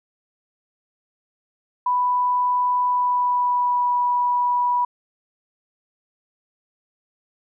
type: tone with pitch glide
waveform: sine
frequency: 990 to 978.1 Hz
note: B5 to B5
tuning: +4 to -17 cents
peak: -17 dBFS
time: 1.86-4.85 s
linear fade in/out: 5 ms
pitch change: -21 cents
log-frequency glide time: 2.85-3.92 s
effects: none